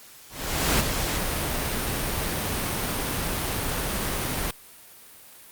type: noise with ADSR envelope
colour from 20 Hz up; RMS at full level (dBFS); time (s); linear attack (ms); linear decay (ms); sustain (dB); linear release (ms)
pink; -21; 0.29-4.51; 510; 7; -6; 5
effects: white hiss -48 dBFS RMS until 5.51 s + Opus 48 kbps